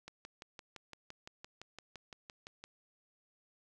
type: click train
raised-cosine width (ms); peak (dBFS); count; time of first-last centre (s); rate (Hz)
0.2; -30; 16; 0.08-2.64; 5.86
effects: none